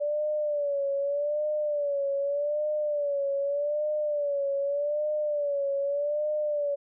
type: tone with vibrato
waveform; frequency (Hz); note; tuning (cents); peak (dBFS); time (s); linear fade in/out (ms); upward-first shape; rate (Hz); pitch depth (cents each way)
sine; 580; D5; -22; -25; 0-6.76; 20; sine; 0.83; 74
effects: none